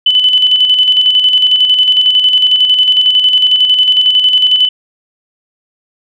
sine tone with tremolo, 3009 Hz, F#7, 28 cents sharp, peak -4 dBFS, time 0.06-4.69 s, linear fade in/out 5 ms, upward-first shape square, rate 11 Hz, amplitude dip 45%, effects none

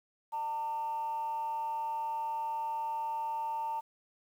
sine tone with frequency modulation, 900 Hz, A5, 39 cents sharp, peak -31 dBFS, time 0.32-3.81 s, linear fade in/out 20 ms, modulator 288 Hz, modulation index 0.2, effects tanh soft clip ceiling -29 dBFS + 10-bit

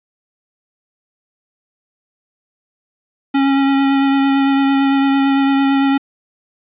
square tone with vibrato, 274.2 Hz, C#4, 19 cents flat, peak -12 dBFS, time 3.34-5.98 s, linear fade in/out 10 ms, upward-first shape triangle, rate 8.9 Hz, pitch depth 16 cents each way, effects resampled to 8000 Hz + 9-bit

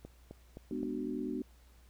click train, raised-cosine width 2 ms, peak -32 dBFS, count 4, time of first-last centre 0.05-0.831 s, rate 3.84 Hz
sine chord, G# half-diminished seventh, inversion none, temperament just, 207.7 / 249.2 / 299 / 373.8 Hz, G#3 / B3 / D4 / F#4, 0 / +16 / +31 / +18 cents, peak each -43 / -38 / -39 / -41 dBFS, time 0.71-1.42 s, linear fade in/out 2 ms
effects added 60 Hz sine -58 dBFS peak until 1.89 s + pink hiss -67 dBFS RMS until 1.89 s

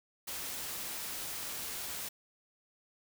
white noise, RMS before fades -40 dBFS, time 0.27-2.09 s, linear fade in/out 10 ms, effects none

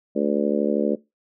harmonic tone, 72.7 Hz, D2, 17 cents flat, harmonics 3 / 4 / 5 / 6 / 7 / 8, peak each -24 / -25 / -26 / -27 / -27 / -28 dBFS, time 0.15-0.96 s, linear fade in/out 20 ms, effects noise-tail reverb RT60 0.2 s tail -19 dB re dry

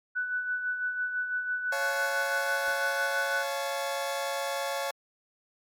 sine tone with tremolo, 1489 Hz, F#6, 11 cents sharp, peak -26 dBFS, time 0.15-3.44 s, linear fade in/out 20 ms, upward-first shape sine, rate 6 Hz, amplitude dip 50%
sawtooth chord, Db augmented, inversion none, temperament just, 554.4 / 693 / 866.2 Hz, Db5 / F5 / A5, 0 / -14 / -27 cents, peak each -28 / -32 / -32 dBFS, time 1.72-4.91 s, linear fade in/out 5 ms
pink noise with exponential decay, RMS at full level -44 dBFS, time 2.67-2.79 s, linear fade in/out 5 ms, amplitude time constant 25 ms
effects MP3 64 kbps

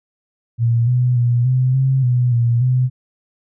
sine tone with pitch steps, 117 / 124.5 / 120.5 / 128.2 / 133 / 123.7 / 118.3 / 127.1 Hz, A#2 / B2 / B2 / C3 / C3 / B2 / A#2 / C3, +7 / +14 / -42 / -35 / +29 / +3 / +26 / -50 cents, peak -12 dBFS, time 0.58-2.9 s, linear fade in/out 50 ms, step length 290 ms, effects none

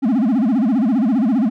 triangle tone with vibrato, 239.2 Hz, A#3, 45 cents sharp, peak -11 dBFS, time 0.02-1.5 s, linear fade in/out 20 ms, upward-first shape sine, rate 15 Hz, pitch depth 270 cents each way, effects none

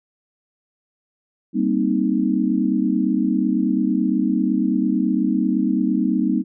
sine chord, C minor seventh, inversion second, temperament equal, 196 / 233.1 / 261.6 / 311.1 Hz, G3 / Bb3 / C4 / Eb4, 0 / 0 / 0 / 0 cents, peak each -22 dBFS, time 1.53-6.44 s, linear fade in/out 50 ms, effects none

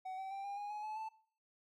triangle tone with pitch steps, 751 / 768.1 / 785.6 / 803.5 / 821.8 / 840.5 / 859.7 / 879.3 Hz, F#5 / G5 / G5 / G5 / G#5 / G#5 / A5 / A5, +26 / -35 / +4 / +43 / -18 / +20 / -40 / -1 cents, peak -39 dBFS, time 0.05-1.09 s, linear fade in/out 10 ms, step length 130 ms, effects noise-tail reverb RT60 0.5 s tail -18 dB re dry

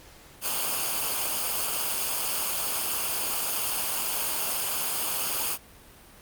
white noise with comb filter, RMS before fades -28 dBFS, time 0.41-5.58 s, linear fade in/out 50 ms, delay 0.52 ms, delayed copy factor -0.6, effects pink hiss -51 dBFS RMS until 6.21 s + Opus 48 kbps

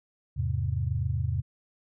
sine chord, E augmented, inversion none, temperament equal, 82.41 / 103.83 / 130.81 Hz, E2 / G#2 / B#2, 0 / 0 / 0 cents, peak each -30 dBFS, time 0.36-1.42 s, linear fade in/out 20 ms, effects none

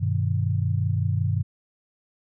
sine chord, G augmented, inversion none, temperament equal, 98 / 123.47 / 155.56 Hz, G2 / B2 / D#3, 0 / 0 / 0 cents, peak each -23 / -26 / -28 dBFS, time 0-1.43 s, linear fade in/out 20 ms, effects none

